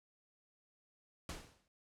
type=noise with exponential decay; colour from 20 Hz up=pink; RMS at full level=-42 dBFS; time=1.29-1.68 s; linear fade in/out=1 ms; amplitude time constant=83 ms; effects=low-pass 9000 Hz 12 dB/octave